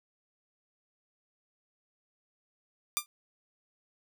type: tone with exponential decay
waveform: 5% pulse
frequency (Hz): 1192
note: D6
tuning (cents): +25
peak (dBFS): -11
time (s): 2.97-3.06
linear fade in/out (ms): 0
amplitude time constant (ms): 18
effects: none